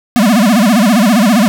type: tone with vibrato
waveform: square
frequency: 220 Hz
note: A3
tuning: in tune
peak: -7 dBFS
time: 0.16-1.48 s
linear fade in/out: 0 ms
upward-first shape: sine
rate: 15 Hz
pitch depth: 230 cents each way
effects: none